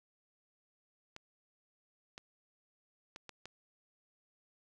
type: clicks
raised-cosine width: 0.2 ms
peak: -29 dBFS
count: 5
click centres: 1.164 / 2.179 / 3.161 / 3.293 / 3.456 s
effects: none